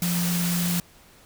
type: tone in noise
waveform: sine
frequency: 174.5 Hz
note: F3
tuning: 1 cent flat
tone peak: -23 dBFS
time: 0.02-0.8 s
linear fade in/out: 2 ms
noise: white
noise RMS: -29 dBFS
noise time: 0.02-0.8 s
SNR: +3 dB
effects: pink hiss -53 dBFS RMS until 1.25 s